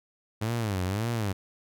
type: tone with vibrato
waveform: sawtooth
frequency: 103.8 Hz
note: G#2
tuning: in tune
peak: -23 dBFS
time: 0.41-1.33 s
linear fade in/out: 10 ms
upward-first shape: sine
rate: 1.8 Hz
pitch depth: 230 cents each way
effects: none